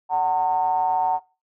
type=ring-modulated tone; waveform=triangle; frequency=82.41 Hz; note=E2; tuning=in tune; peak=-13 dBFS; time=0.09-1.2 s; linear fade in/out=50 ms; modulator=828 Hz; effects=noise-tail reverb RT60 0.3 s tail -21 dB re dry